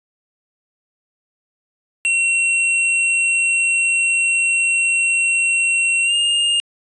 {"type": "tone with pitch glide", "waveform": "square", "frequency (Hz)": [2728, 2824], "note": ["F7", "F7"], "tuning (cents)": [-41, 19], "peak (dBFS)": -15, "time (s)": [2.05, 6.6], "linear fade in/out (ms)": 0, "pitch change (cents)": 60, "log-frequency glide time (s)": [6.04, 6.14], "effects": ["resampled to 22050 Hz"]}